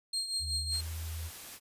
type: tone with tremolo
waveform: 35% pulse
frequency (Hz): 4212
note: C8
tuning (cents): +11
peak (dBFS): -28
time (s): 0.13-0.81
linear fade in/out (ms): 5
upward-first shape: triangle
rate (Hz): 5.3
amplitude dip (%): 70
type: tone with pitch glide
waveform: sine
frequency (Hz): 80.5 to 81.29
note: E2 to E2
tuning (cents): -41 to -24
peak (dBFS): -36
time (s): 0.39-1.31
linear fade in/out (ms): 50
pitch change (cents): +17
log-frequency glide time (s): 0.63-0.78
type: noise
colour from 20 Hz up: white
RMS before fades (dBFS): -46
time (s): 0.7-1.6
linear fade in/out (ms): 50
effects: resampled to 32000 Hz